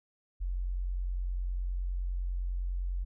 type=tone; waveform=sine; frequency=44.95 Hz; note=F#1; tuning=49 cents flat; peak=-30 dBFS; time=0.4-3.05 s; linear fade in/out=20 ms; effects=none